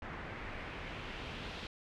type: noise with low-pass filter sweep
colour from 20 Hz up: pink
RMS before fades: -44 dBFS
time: 0.02-1.67 s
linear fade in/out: 2 ms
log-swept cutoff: 1800 to 3400 Hz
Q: 1.7
effects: none